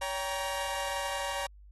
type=chord; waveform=sawtooth; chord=G diminished; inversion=second; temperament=just; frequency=564.5 / 784 / 940.8 Hz; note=Db5 / G5 / Bb5; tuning=+31 / 0 / +16 cents; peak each=-32 / -35 / -32 dBFS; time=0.01-1.47 s; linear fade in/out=10 ms; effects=added 50 Hz sine -50 dBFS peak until 1.71 s + AAC 32 kbps